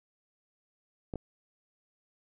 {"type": "clicks", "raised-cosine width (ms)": 2, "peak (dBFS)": -23, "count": 2, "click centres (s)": [1.138, 1.157], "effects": []}